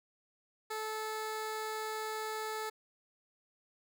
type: tone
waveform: 15% pulse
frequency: 435 Hz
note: A4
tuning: 20 cents flat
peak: -30 dBFS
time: 0.7-2.7 s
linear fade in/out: 10 ms
effects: none